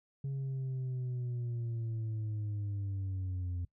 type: linear sweep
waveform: sine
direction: down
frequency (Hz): 137.9 to 87.31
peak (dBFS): -31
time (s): 0.24-3.65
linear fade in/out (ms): 5
effects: noise-tail reverb RT60 0.1 s tail -22 dB re dry + tanh soft clip ceiling -33 dBFS